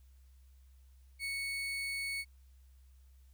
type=tone; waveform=35% pulse; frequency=2217 Hz; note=C#7; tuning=in tune; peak=-34 dBFS; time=1.19-2.25 s; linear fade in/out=50 ms; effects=added 65 Hz sine -57 dBFS peak until 3.33 s + white hiss -75 dBFS RMS until 3.33 s